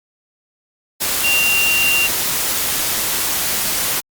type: tone in noise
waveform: sine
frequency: 2768 Hz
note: F7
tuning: 16 cents flat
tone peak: -14 dBFS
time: 1.23-2.08 s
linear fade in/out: 20 ms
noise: white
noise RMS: -19 dBFS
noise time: 1-4.01 s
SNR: +2 dB
effects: Opus 48 kbps